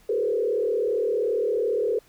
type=tone with frequency modulation; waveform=sine; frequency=448.4 Hz; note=A4; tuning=33 cents sharp; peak=-21 dBFS; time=0.09-1.99 s; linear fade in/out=5 ms; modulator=37.4 Hz; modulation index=1.5; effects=pink hiss -58 dBFS RMS until 2.08 s